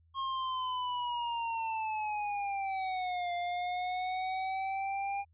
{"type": "linear two-way sweep", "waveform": "square", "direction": "down then up", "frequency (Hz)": [1080, 698.5, 803], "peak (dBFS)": -33, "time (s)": [0.14, 5.25], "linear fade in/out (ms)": 50, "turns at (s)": 3.33, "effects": ["added 82 Hz sine -63 dBFS peak until 5.33 s", "resampled to 8000 Hz"]}